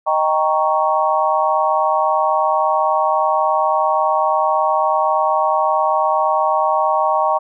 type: chord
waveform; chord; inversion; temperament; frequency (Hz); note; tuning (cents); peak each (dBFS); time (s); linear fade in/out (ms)
sine; Eb dominant seventh; none; equal; 622.3 / 784 / 932.3 / 1108.7; Eb5 / G5 / Bb5 / Db6; 0 / 0 / 0 / 0; -19; 0.06-7.39; 20
effects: none